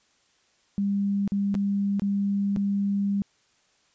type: tone with dropouts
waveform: sine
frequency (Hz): 200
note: G3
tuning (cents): +35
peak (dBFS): -22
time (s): 0.78-3.22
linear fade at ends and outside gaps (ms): 0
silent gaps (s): 1.277-1.32 / 1.543-1.551 / 1.996-2.02 / 2.562-2.57
effects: white hiss -65 dBFS RMS until 3.94 s + resampled to 16000 Hz